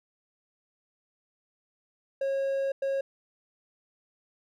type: tone bursts at uneven times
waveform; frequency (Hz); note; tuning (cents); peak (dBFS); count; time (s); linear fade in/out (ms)
triangle; 545; C#5; -29; -24; 2; 2.21-2.72 / 2.82-3.01; 5
effects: none